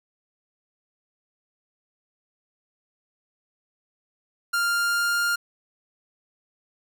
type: tone with pitch glide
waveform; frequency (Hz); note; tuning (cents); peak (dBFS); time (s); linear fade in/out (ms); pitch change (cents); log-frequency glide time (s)
45% pulse; 1396.9 to 1405; F6 to F6; 0 to +10; -21; 4.53-5.36; 10; +10; 4.66-5.21
effects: none